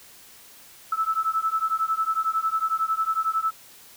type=beating tone pair; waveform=sine; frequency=1306 / 1317 Hz; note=E6 / E6; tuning=-17 / -2 cents; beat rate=11 Hz; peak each=-25 dBFS; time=0.92-3.51 s; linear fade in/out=5 ms; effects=white hiss -49 dBFS RMS until 3.96 s